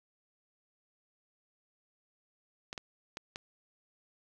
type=clicks; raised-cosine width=0.2 ms; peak=-22 dBFS; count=4; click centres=2.729 / 2.778 / 3.171 / 3.359 s; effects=none